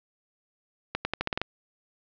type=accelerating click train; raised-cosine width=0.3 ms; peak=-11 dBFS; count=8; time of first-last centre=0.95-1.416 s; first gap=100 ms; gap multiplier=0.86; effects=low-pass 5000 Hz 12 dB/octave